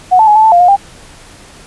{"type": "tone with pitch steps", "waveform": "sine", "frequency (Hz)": [735, 877, 840, 871, 882, 698, 714, 796], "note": ["F#5", "A5", "G#5", "A5", "A5", "F5", "F5", "G5"], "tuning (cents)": [-12, -6, 19, -18, 4, -1, 38, 26], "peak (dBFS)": -3, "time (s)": [0.11, 0.766], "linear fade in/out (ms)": 20, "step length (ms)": 82, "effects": ["pink hiss -37 dBFS RMS until 1.66 s", "resampled to 24000 Hz"]}